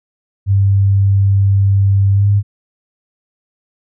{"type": "tone with pitch glide", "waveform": "sine", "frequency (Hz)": [98.6, 101.49], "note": ["G2", "G#2"], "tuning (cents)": [11, -39], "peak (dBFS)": -8, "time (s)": [0.46, 2.43], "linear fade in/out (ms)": 50, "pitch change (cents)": 50, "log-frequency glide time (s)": [2.13, 2.28], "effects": []}